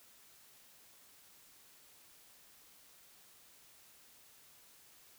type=silence; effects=white hiss -62 dBFS RMS until 5.18 s